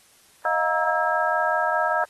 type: tone cluster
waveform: sine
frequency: 625 / 710 / 941 / 1310 / 1623 Hz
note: D#5 / F5 / A#5 / E6 / G#6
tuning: +8 / +28 / +16 / -11 / -40 cents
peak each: -26 dBFS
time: 0.45-2.04 s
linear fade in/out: 2 ms
effects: white hiss -56 dBFS RMS until 2.09 s + AAC 32 kbps